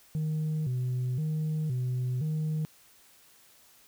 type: tone with vibrato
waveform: sine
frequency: 140 Hz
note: C#3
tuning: 18 cents sharp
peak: -25 dBFS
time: 0.15-2.65 s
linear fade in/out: 0 ms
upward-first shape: square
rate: 0.97 Hz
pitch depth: 180 cents each way
effects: tanh soft clip ceiling -26 dBFS + white hiss -59 dBFS RMS until 3.87 s